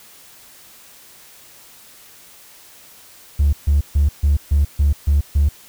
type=tone bursts; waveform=triangle; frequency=72.1 Hz; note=D2; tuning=31 cents flat; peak=-8 dBFS; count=8; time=3.39-5.49 s; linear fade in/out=10 ms; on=140 ms; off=140 ms; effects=tanh soft clip ceiling -8 dBFS + white hiss -45 dBFS RMS until 5.68 s